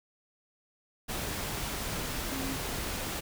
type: tone in noise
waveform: sine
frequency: 268.8 Hz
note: C4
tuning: 47 cents sharp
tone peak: -35 dBFS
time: 2.31-2.57 s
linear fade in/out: 20 ms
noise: pink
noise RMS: -35 dBFS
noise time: 1.08-3.21 s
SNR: -3 dB
effects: none